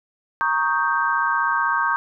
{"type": "chord", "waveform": "sine", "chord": "Eb dominant seventh", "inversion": "second", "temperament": "equal", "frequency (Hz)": [932.3, 1108.7, 1244.5, 1568], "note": ["Bb5", "Db6", "Eb6", "G6"], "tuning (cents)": [0, 0, 0, 0], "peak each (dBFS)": [-24, -23, -26, -22], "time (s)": [0.41, 1.96], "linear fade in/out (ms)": 0, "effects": []}